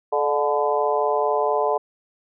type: harmonic tone with a mistuned harmonic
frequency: 144.4 Hz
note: D3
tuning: 29 cents flat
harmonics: 3 / 4 / 5 / 6 / 7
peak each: -23 / -24 / -25 / -26 / -26 dBFS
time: 0.12-1.78 s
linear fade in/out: 10 ms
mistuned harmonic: 4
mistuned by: +59 cents
effects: none